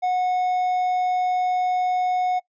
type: tone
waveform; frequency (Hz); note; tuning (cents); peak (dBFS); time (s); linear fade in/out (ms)
triangle; 731; F#5; -21; -17; 0.02-2.4; 20
effects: noise-tail reverb RT60 0.1 s tail -21 dB re dry + resampled to 16000 Hz